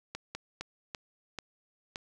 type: slowing click train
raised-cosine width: 0.2 ms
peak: -20 dBFS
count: 6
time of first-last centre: 0.15-1.959 s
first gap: 200 ms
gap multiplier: 1.3
effects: none